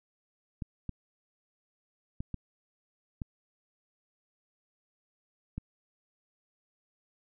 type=clicks; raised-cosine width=5 ms; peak=-23 dBFS; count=6; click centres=0.622 / 0.893 / 2.205 / 2.343 / 3.218 / 5.58 s; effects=none